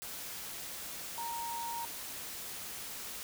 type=tone in noise; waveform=sine; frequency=932.3 Hz; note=A#5; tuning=in tune; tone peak=-37 dBFS; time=1.18-1.85 s; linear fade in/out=0 ms; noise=white; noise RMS=-43 dBFS; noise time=0.02-3.23 s; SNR=+3 dB; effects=none